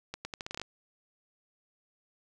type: accelerating click train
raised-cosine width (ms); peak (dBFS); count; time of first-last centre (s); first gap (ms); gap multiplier
0.2; -20; 10; 0.14-0.616; 110; 0.8
effects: none